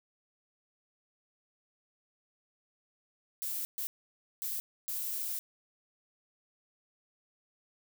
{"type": "noise bursts at uneven times", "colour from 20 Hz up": "violet", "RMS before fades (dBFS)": -36, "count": 4, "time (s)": [[3.42, 3.65], [3.78, 3.87], [4.42, 4.6], [4.88, 5.39]], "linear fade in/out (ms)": 0, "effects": []}